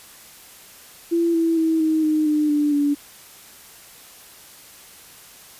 sine tone with pitch steps, 337.5 / 330 / 322.6 / 315.4 / 308.4 / 301.5 / 294.8 / 288.3 Hz, E4 / E4 / E4 / D#4 / D#4 / D4 / D4 / D4, +41 / +2 / -37 / +24 / -15 / +46 / +7 / -32 cents, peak -16 dBFS, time 1.11-2.95 s, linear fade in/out 20 ms, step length 230 ms, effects white hiss -45 dBFS RMS until 5.59 s + resampled to 32000 Hz

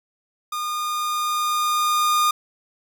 45% pulse tone with level ramp, 1218 Hz, D#6, 37 cents flat, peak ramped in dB -25 to -16 dBFS, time 0.52-2.31 s, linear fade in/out 5 ms, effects none

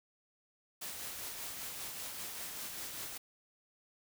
white noise with tremolo, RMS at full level -42 dBFS, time 0.81-3.18 s, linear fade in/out 10 ms, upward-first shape sine, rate 5.1 Hz, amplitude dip 30%, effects none

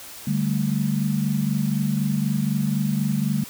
sine chord, D suspended fourth, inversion none, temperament equal, 146.83 / 196 / 220 Hz, D3 / G3 / A3, 0 / 0 / 0 cents, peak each -24 / -24 / -25 dBFS, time 0.27-3.44 s, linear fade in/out 5 ms, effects white hiss -40 dBFS RMS until 3.49 s

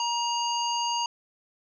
harmonic tone with a mistuned harmonic, 946 Hz, A#5, 25 cents sharp, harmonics 1 / 3 / 5 / 7, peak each -27 / -32 / -34 / -35 dBFS, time 0-1.06 s, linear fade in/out 2 ms, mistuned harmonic 7, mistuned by -43 cents, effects none

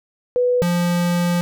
sine / square tone pair in turn, 493.9 / 174.62 Hz, B4 / F3, 0 / 0 cents, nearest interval octave + tritone, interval 1800 cents, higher first, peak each -14 / -17 dBFS, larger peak first, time 0.36-0.62 / 0.62-1.41 s, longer second, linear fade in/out 0 ms, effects none

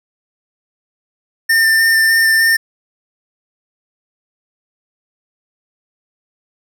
square tone with vibrato, 1800 Hz, A6, 39 cents sharp, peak -10 dBFS, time 1.49-2.57 s, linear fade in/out 10 ms, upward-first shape square, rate 3.3 Hz, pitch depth 9 cents each way, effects none

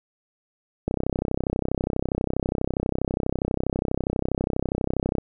click train, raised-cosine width 2 ms, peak -10 dBFS, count 140, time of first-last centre 0.88-5.183 s, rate 32.3 Hz, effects none

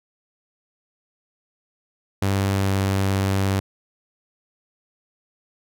sawtooth tone with pitch glide, 98 to 97.21 Hz, G2 to G2, 0 to -14 cents, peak -15 dBFS, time 2.22-3.6 s, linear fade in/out 5 ms, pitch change -14 cents, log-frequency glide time 2.53-2.67 s, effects none

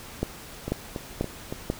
two click trains, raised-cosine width 2 ms, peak -11 / -17 dBFS, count 4 / 4, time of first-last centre 0.23-1.701 / 0.68-1.525 s, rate 2.04 / 3.55 Hz, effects pink hiss -43 dBFS RMS until 1.79 s

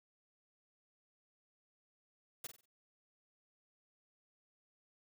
white noise with echo, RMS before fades -44 dBFS, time 2.44-2.47 s, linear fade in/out 5 ms, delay 47 ms, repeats 4, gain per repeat -9 dB, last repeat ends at 2.658 s, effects none

